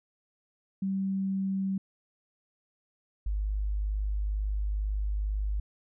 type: tone pair in turn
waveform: sine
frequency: 192.9 / 51.09 Hz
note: G3 / G#1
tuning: -28 / -28 cents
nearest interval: octave + major seventh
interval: 2300 cents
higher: first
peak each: -27 dBFS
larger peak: neither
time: 0.82-1.78 / 3.26-5.6 s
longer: second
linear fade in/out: 5 ms
effects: none